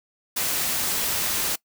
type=noise; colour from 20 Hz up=white; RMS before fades=-25 dBFS; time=0.36-1.56 s; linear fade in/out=10 ms; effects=noise-tail reverb RT60 0.1 s tail -22 dB re dry

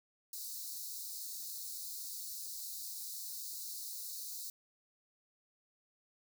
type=high-pass noise; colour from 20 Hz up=white; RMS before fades=-44 dBFS; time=0.33-4.5 s; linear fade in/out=2 ms; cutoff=3900 Hz; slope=96 dB/octave; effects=none

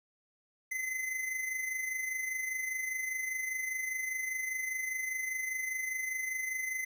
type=tone with amplitude modulation; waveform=square; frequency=2046 Hz; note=C7; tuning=39 cents flat; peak=-32 dBFS; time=0.71-6.85 s; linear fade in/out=10 ms; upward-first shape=sine; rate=25 Hz; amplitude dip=50%; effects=11-bit

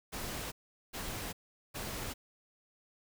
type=noise bursts; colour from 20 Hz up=pink; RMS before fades=-40 dBFS; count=3; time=0.12-2.14 s; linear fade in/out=20 ms; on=400 ms; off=410 ms; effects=none

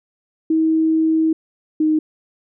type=tone pair in turn; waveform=sine; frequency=319.5 / 310.6 Hz; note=D#4 / D#4; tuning=+46 / -3 cents; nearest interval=unison; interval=49 cents; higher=first; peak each=-13 dBFS; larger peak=neither; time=0.5-1.33 / 1.8-1.99 s; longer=first; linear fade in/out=5 ms; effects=none

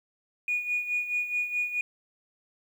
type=tone with tremolo; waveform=sine; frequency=2454 Hz; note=D#7; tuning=25 cents flat; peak=-23 dBFS; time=0.48-1.81 s; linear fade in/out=2 ms; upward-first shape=sine; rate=4.7 Hz; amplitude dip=70%; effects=tanh soft clip ceiling -20 dBFS + 9-bit

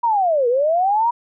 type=linear two-way sweep; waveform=sine; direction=down then up; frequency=969 to 464 to 969 Hz; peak=-14 dBFS; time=0.03-1.11 s; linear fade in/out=10 ms; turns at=0.48 s; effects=none

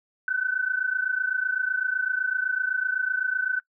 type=tone pair together; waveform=sine; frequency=1497.1 / 1525 Hz; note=F#6 / G6; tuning=+20 / -48 cents; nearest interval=unison; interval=32 cents; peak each=-26 dBFS; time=0.28-3.6 s; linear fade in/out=2 ms; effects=noise-tail reverb RT60 0.1 s tail -23 dB re dry

